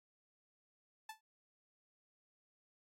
sawtooth tone with exponential decay, 876 Hz, A5, 8 cents flat, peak -39 dBFS, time 1.09-1.21 s, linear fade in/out 5 ms, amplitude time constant 24 ms, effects AAC 48 kbps

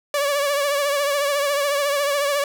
sawtooth tone with vibrato, 570 Hz, C#5, 48 cents sharp, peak -15 dBFS, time 0.14-2.44 s, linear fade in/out 2 ms, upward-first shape triangle, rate 14 Hz, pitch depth 63 cents each way, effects none

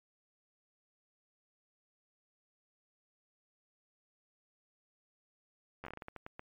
slowing click train, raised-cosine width 0.5 ms, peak -29 dBFS, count 12, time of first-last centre 5.84-6.394 s, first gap 11 ms, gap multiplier 1.28, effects MP3 96 kbps

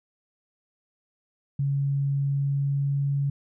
sine tone with pitch glide, 139.6 to 140.41 Hz, C#3 to C#3, +13 to +23 cents, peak -22 dBFS, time 1.59-3.3 s, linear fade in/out 5 ms, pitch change +10 cents, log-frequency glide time 2.25-3.13 s, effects none

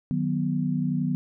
sine chord, B major, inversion first, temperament just, 154.34 / 185.21 / 246.9 Hz, D#3 / F#3 / B3, -14 / +2 / 0 cents, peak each -27 / -28 / -27 dBFS, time 0.11-1.15 s, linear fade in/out 0 ms, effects none

